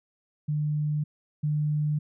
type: tone pair in turn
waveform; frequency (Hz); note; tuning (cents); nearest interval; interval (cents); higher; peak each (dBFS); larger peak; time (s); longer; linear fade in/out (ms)
sine; 150 / 150; D3 / D3; +37 / +37; unison; 0; neither; -24 / -23; second; 0.48-1.04 / 1.43-1.99; neither; 10
effects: none